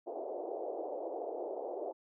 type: band-pass noise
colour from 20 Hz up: white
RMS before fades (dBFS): -40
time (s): 0.06-1.93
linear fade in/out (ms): 20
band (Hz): 340 to 730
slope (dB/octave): 48
effects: none